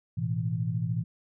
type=chord; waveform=sine; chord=A suspended second; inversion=none; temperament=equal; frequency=110 / 123.47 / 164.81 Hz; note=A2 / B2 / E3; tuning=0 / 0 / 0 cents; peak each=-31 dBFS; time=0.17-1.04 s; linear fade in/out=10 ms; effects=none